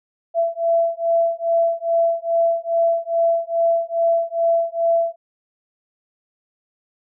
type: beating tone pair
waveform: sine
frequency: 669 / 671.4 Hz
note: E5 / E5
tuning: +25 / +32 cents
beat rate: 2.4 Hz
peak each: -19 dBFS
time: 0.34-5.16 s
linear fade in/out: 50 ms
effects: none